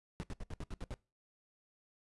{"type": "noise bursts", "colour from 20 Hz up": "brown", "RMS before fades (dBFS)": -41, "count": 8, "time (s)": [0.2, 0.94], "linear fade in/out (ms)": 0, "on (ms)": 33, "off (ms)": 68, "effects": ["noise-tail reverb RT60 0.3 s tail -23 dB re dry", "resampled to 24000 Hz"]}